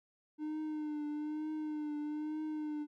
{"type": "tone with vibrato", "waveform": "triangle", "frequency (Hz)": 303.2, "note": "D#4", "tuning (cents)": -45, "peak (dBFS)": -34, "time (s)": [0.38, 2.87], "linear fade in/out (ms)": 50, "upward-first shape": "triangle", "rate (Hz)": 1.1, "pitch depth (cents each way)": 43, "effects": []}